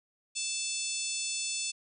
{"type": "harmonic tone", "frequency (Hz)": 880, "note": "A5", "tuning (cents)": 0, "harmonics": [3, 4, 5, 6, 7, 8, 9, 10], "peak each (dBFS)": [-39, -41, -40, -41, -40, -40, -39, -41], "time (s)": [0.35, 1.72], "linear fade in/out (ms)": 20, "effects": []}